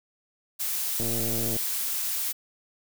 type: noise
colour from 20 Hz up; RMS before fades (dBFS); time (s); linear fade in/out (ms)
blue; -29; 0.59-2.33; 20
type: click train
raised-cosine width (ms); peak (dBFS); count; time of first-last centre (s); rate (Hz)
2; -21; 66; 1-1.565; 115
effects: none